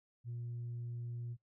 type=tone; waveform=sine; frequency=119.3 Hz; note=A#2; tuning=41 cents sharp; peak=-38 dBFS; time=0.24-1.37 s; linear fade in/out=50 ms; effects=noise-tail reverb RT60 0.2 s tail -26 dB re dry + tanh soft clip ceiling -37 dBFS